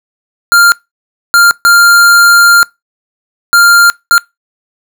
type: tone bursts at uneven times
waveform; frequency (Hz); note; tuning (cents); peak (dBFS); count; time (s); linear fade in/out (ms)
square; 1396.9; F6; 0; -3; 5; 0.52-0.72 / 1.34-1.51 / 1.65-2.63 / 3.53-3.9 / 4.11-4.18; 0
effects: noise-tail reverb RT60 0.2 s tail -23 dB re dry